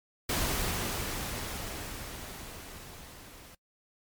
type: noise with level ramp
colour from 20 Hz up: pink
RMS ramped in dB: -29 to -51 dBFS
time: 0.29-3.55 s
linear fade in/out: 5 ms
effects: noise-tail reverb RT60 0.1 s tail -23 dB re dry + MP3 96 kbps